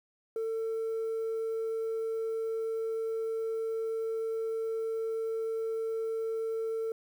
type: tone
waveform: sine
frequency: 448.4 Hz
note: A4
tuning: 33 cents sharp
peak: -28 dBFS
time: 0.36-6.92 s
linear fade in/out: 2 ms
effects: tanh soft clip ceiling -29 dBFS + 10-bit